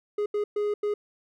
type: tone bursts at uneven times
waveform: triangle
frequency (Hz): 415.3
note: G#4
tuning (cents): 0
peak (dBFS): -22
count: 4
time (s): 0.18-0.26 / 0.34-0.44 / 0.56-0.74 / 0.83-0.94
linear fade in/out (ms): 5
effects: none